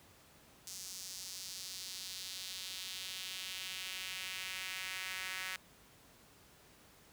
sawtooth tone with high-pass filter sweep, 186.9 Hz, F#3, 18 cents sharp, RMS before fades -44 dBFS, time 0.67-5.56 s, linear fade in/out 0 ms, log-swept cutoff 5900 to 1900 Hz, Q 1.8, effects pink hiss -62 dBFS RMS until 7.12 s + high-pass 60 Hz 12 dB/octave

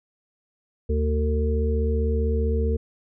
harmonic tone, 75.4 Hz, D2, 46 cents sharp, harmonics 1 / 3 / 5 / 6, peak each -21 / -30 / -35 / -27 dBFS, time 0.89-2.77 s, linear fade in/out 10 ms, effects none

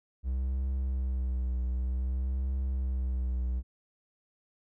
triangle tone with vibrato, 64 Hz, C2, 38 cents flat, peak -26 dBFS, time 0.23-3.63 s, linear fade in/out 50 ms, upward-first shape triangle, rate 0.54 Hz, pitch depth 57 cents each way, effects none

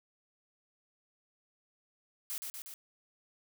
blue noise with echo, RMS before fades -38 dBFS, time 2.3-2.38 s, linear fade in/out 0 ms, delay 120 ms, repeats 3, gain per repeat -3 dB, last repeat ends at 2.74 s, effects none

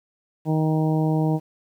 harmonic tone, 156.8 Hz, D#3, 14 cents sharp, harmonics 1 / 2 / 3 / 4 / 5 / 6, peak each -20 / -24 / -30 / -32 / -32 / -36 dBFS, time 0.45-1.4 s, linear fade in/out 50 ms, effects 9-bit

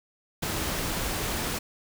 sine tone in noise, 320 Hz, D#4, 49 cents sharp, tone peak -39 dBFS, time 0.5-0.71 s, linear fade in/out 10 ms, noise pink, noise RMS -30 dBFS, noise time 0.42-1.59 s, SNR -12 dB, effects none

